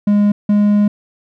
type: tone pair in turn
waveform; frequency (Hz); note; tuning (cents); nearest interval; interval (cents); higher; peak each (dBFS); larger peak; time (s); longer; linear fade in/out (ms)
triangle; 205.8 / 206.7; G#3 / G#3; -16 / -8; unison; 8; second; -7; neither; 0.07-0.32 / 0.49-0.88; second; 5
effects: none